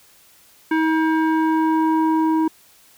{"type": "tone with low-pass filter sweep", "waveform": "square", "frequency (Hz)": 318.6, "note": "D#4", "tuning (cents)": 41, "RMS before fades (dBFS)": -18, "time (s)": [0.71, 2.48], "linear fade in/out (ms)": 5, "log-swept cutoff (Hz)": [1800, 780], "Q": 2, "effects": ["white hiss -52 dBFS RMS until 2.97 s"]}